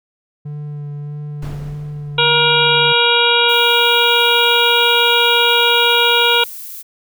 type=tone with vibrato; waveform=triangle; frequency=146.83 Hz; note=D3; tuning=in tune; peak=-22 dBFS; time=0.45-2.93 s; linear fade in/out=10 ms; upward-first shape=sine; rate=1.6 Hz; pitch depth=16 cents each way
type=noise with exponential decay; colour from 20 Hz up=brown; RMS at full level=-25 dBFS; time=1.42-2.62 s; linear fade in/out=5 ms; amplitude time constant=260 ms
type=harmonic tone; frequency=474.1 Hz; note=A#4; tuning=29 cents sharp; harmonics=1 / 2 / 3 / 5 / 6 / 7 / 8; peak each=-18 / -18 / -18 / -18 / -18 / -18 / -18 dBFS; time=2.18-6.44 s; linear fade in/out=5 ms
type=noise; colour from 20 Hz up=violet; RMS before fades=-31 dBFS; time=3.48-6.83 s; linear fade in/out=20 ms
effects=none